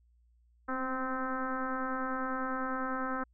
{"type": "tone with frequency modulation", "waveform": "sine", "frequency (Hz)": 779, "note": "G5", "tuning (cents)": -11, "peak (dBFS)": -31, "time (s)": [0.68, 3.24], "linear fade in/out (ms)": 10, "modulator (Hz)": 258, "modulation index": 3, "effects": ["added 59 Hz sine -63 dBFS peak until 3.33 s"]}